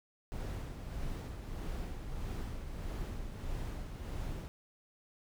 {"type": "noise with tremolo", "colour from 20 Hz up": "brown", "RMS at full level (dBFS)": -38, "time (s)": [0.32, 4.48], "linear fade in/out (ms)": 0, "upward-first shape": "sine", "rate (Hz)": 1.6, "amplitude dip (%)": 45, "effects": []}